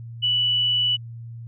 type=tone; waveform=sine; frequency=2960 Hz; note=F#7; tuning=in tune; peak=-18 dBFS; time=0.22-0.97 s; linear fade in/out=20 ms; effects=added 116 Hz sine -34 dBFS peak until 1.47 s